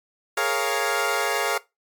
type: chord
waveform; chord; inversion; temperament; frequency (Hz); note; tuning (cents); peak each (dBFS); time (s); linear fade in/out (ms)
15% pulse; Bb minor seventh; third; equal; 415.3 / 466.2 / 554.4 / 698.5; Ab4 / Bb4 / Db5 / F5; 0 / 0 / 0 / 0; -21; 0.37-1.58; 5
effects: noise-tail reverb RT60 0.2 s tail -19 dB re dry + MP3 96 kbps